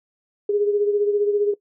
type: beating tone pair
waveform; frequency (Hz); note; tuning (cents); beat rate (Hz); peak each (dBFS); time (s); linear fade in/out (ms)
sine; 410.1 / 425.1; G#4 / G#4; -22 / +40; 15; -18 / -25; 0.49-1.54; 5
effects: noise-tail reverb RT60 0.1 s tail -18 dB re dry